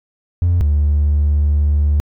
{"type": "tone pair in turn", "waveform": "triangle", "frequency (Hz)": [87.31, 73.62], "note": ["F2", "D2"], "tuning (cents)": [0, 5], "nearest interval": "minor third", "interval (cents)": 295, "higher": "first", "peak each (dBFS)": -8, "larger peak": "neither", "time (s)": [[0.42, 0.61], [0.61, 2]], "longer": "second", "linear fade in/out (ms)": 0, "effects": ["tanh soft clip ceiling -7 dBFS"]}